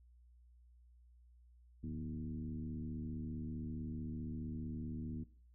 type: tone with frequency modulation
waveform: sine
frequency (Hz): 164.81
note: E3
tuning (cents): 0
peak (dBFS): -40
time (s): 1.83-5.24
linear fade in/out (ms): 10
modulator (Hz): 75.4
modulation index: 1.6
effects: noise-tail reverb RT60 0.5 s tail -18 dB re dry + added 60 Hz sine -61 dBFS peak until 5.54 s